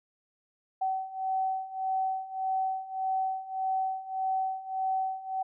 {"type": "beating tone pair", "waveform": "sine", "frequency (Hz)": [760, 761.7], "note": ["F#5", "G5"], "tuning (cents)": [46, -50], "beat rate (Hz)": 1.7, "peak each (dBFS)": [-33, -30], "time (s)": [0.81, 5.43], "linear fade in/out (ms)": 10, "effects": []}